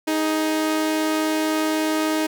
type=tone pair together; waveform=sawtooth; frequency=312.8 / 416.3 Hz; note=D#4 / G#4; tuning=+9 / +4 cents; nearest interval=perfect fourth; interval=495 cents; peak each=-16 / -26 dBFS; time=0.07-2.27 s; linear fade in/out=10 ms; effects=none